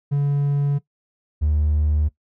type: tone pair in turn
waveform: triangle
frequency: 142.5 / 75.49 Hz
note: C#3 / D2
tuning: +48 / +48 cents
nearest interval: major seventh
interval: 1100 cents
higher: first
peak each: -14 dBFS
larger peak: neither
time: 0.11-0.79 / 1.41-2.09 s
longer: neither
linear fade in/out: 20 ms
effects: noise-tail reverb RT60 0.1 s tail -18 dB re dry + tanh soft clip ceiling -10 dBFS